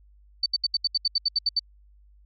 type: tone bursts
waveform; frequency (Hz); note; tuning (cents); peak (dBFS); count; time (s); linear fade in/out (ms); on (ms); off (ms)
sine; 4552; C#8; +45; -19; 12; 0.43-1.594; 5; 31; 72
effects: added 50 Hz sine -52 dBFS peak until 2.25 s + MP3 48 kbps